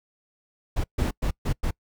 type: noise bursts at uneven times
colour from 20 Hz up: brown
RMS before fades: -24 dBFS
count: 5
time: 0.76-0.84 / 0.98-1.11 / 1.22-1.31 / 1.45-1.53 / 1.63-1.71 s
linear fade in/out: 10 ms
effects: noise-tail reverb RT60 0.1 s tail -25 dB re dry